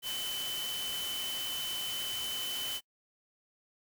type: tone in noise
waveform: sine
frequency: 3036 Hz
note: F#7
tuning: 44 cents sharp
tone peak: -35 dBFS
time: 0.02-2.81 s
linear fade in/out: 50 ms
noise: white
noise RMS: -40 dBFS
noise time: 0.02-2.81 s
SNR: +2 dB
effects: noise-tail reverb RT60 0.1 s tail -24 dB re dry